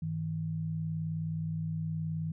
sine tone pair together, 100.67 / 159.8 Hz, G2 / D#3, +47 / +47 cents, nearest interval minor sixth, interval 800 cents, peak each -39 / -32 dBFS, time 0.02-2.32 s, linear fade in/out 5 ms, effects none

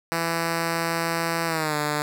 5% pulse tone with pitch glide, 166.5 to 149.19 Hz, E3 to D3, +18 to +28 cents, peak -12 dBFS, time 0.12-2.02 s, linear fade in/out 0 ms, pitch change -190 cents, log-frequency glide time 1.46-1.76 s, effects none

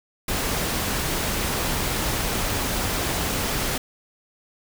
pink noise, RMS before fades -25 dBFS, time 0.28-3.78 s, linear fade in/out 5 ms, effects none

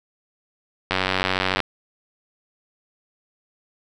click train, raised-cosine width 0.3 ms, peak -4 dBFS, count 66, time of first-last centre 0.91-1.603 s, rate 93.8 Hz, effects none

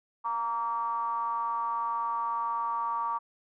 triangle ring-modulated tone, 110.9 Hz, A2, 14 cents sharp, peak -23 dBFS, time 0.24-3.19 s, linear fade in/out 20 ms, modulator 1040 Hz, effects none

